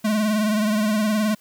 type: tone with vibrato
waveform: square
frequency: 213.2 Hz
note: G#3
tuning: 46 cents sharp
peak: -19 dBFS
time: 0.04-1.35 s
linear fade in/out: 10 ms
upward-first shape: triangle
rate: 19 Hz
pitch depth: 66 cents each way
effects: white hiss -56 dBFS RMS until 1.4 s